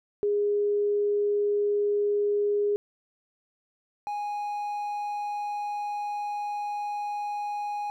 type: tone pair in turn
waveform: sine / triangle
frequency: 411.3 / 826.9 Hz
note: G#4 / G#5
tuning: -17 / -8 cents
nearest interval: octave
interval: 1209 cents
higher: second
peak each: -22 / -27 dBFS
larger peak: first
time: 0.23-2.76 / 4.07-7.9 s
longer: second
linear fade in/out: 0 ms
effects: none